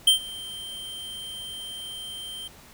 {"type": "tone with ADSR envelope", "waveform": "square", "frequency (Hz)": 3136, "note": "G7", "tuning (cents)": 0, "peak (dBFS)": -13, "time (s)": [0.07, 2.48], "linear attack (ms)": 6, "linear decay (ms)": 110, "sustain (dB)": -22, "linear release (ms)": 8, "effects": ["pink hiss -50 dBFS RMS until 2.73 s"]}